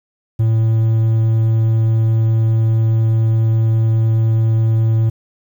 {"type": "tone", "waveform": "triangle", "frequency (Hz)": 111.9, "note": "A2", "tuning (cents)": 30, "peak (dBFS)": -9, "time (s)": [0.39, 5.1], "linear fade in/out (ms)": 10, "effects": ["8-bit"]}